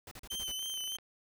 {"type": "noise bursts", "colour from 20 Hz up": "pink", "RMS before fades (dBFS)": -48, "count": 6, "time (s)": [0.07, 0.518], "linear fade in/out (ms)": 2, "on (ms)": 43, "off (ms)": 38}
{"type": "tone with vibrato", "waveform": "sawtooth", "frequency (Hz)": 3081, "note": "G7", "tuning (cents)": -31, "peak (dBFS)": -33, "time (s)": [0.3, 0.97], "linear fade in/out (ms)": 10, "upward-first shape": "sine", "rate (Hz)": 3.3, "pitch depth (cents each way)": 34}
{"type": "clicks", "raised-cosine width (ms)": 0.3, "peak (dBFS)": -38, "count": 12, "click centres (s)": [0.593, 0.627, 0.659, 0.699, 0.74, 0.775, 0.807, 0.839, 0.876, 0.921, 0.954, 0.986]}
{"effects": []}